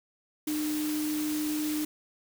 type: tone in noise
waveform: sine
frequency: 303.6 Hz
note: D#4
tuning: 42 cents flat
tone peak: -28 dBFS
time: 0.47-1.85 s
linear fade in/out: 5 ms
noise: white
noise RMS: -38 dBFS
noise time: 0.47-1.85 s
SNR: +7 dB
effects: none